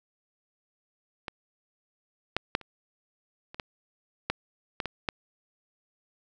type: clicks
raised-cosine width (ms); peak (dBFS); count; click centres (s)
0.3; -18 / -9 / -8 / -30 / -27 / -17 / -10 / -14 / -16 / -11; 10; 1.282 / 2.366 / 2.551 / 2.613 / 3.545 / 3.598 / 4.3 / 4.802 / 4.857 / 5.088
effects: none